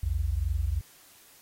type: tone pair together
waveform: sine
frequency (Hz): 59.63 / 82.41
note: A#1 / E2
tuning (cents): +40 / 0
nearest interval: tritone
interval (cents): 560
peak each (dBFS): -28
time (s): 0.03-0.81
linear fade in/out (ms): 5
effects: white hiss -56 dBFS RMS until 1.41 s + AAC 48 kbps